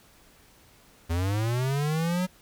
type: linear sweep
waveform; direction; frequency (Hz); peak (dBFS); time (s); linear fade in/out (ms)
square; up; 80.8 to 186.4; -25; 1.09-2.27; 20
effects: pink hiss -57 dBFS RMS until 2.41 s